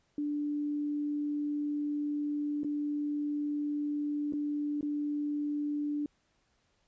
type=tone with dropouts; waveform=sine; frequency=293.7 Hz; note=D4; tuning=in tune; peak=-30 dBFS; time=0.18-6.06 s; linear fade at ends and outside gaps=2 ms; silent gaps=2.634-2.645 / 4.325-4.335 / 4.81-4.828 s; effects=pink hiss -73 dBFS RMS until 6.87 s + resampled to 16000 Hz